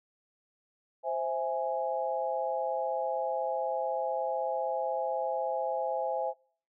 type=chord; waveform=sine; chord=C augmented; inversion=none; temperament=equal; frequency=523.3 / 659.3 / 830.6 Hz; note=C5 / E5 / G#5; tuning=0 / 0 / 0 cents; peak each=-33 dBFS; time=1.03-6.34 s; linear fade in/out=50 ms; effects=noise-tail reverb RT60 0.5 s tail -26 dB re dry